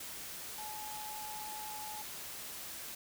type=tone in noise; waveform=sine; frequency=853 Hz; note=G#5; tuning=46 cents sharp; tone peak=-44 dBFS; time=0.58-2.02 s; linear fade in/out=5 ms; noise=white; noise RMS=-45 dBFS; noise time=0-2.95 s; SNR=-2 dB; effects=none